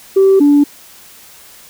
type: tone pair in turn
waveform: sine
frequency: 386.9 / 288.9 Hz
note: G4 / D4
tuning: -23 / -28 cents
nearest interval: perfect fourth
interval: 505 cents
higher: first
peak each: -4 dBFS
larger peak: neither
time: 0.16-0.4 / 0.4-0.64 s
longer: neither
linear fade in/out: 10 ms
effects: tanh soft clip ceiling -2 dBFS + white hiss -40 dBFS RMS until 1.69 s